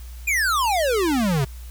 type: exponential sweep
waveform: square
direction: down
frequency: 2489 to 127 Hz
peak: -19 dBFS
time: 0.27-1.45 s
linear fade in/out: 10 ms
effects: added 60 Hz sine -34 dBFS peak until 1.7 s + white hiss -49 dBFS RMS until 1.7 s